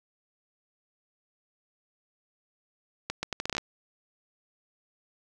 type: accelerating click train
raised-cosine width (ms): 0.2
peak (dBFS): -13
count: 10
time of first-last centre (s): 3.1-3.581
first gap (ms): 130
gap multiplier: 0.75
effects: none